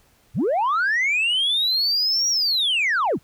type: linear two-way sweep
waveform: sine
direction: up then down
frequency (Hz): 73.42 to 5740 to 73.42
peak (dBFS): -16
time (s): 0.34-3.19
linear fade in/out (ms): 50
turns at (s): 2.29
effects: tanh soft clip ceiling -16 dBFS + pink hiss -59 dBFS RMS until 3.23 s